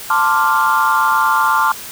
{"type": "chord", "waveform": "sine", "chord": "D minor seventh", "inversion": "second", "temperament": "equal with one note detuned", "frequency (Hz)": [886.6, 1046.5, 1174.7, 1396.9], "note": ["A5", "C6", "D6", "F6"], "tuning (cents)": [13, 0, 0, 0], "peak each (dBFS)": -16, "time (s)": [0.1, 1.72], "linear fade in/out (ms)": 2, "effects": ["tanh soft clip ceiling -4 dBFS", "white hiss -31 dBFS RMS until 1.91 s"]}